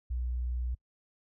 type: tone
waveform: sine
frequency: 61.2 Hz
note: B1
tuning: 15 cents flat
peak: -30 dBFS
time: 0.1-0.75 s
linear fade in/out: 10 ms
effects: noise-tail reverb RT60 0.1 s tail -25 dB re dry